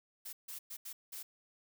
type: noise bursts at uneven times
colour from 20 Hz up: blue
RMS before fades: -45 dBFS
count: 5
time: 0.25-0.33 / 0.48-0.59 / 0.7-0.77 / 0.85-0.93 / 1.12-1.23 s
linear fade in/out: 10 ms
effects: none